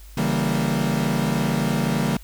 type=chord; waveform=40% pulse; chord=C# diminished seventh; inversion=none; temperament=equal with one note detuned; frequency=141.42 / 164.81 / 196 / 233.1 Hz; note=C#3 / E3 / G3 / Bb3; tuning=+35 / 0 / 0 / 0 cents; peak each=-25 / -25 / -25 / -24 dBFS; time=0.17-2.17 s; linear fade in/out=5 ms; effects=added 50 Hz sine -40 dBFS peak until 2.23 s + white hiss -51 dBFS RMS until 2.23 s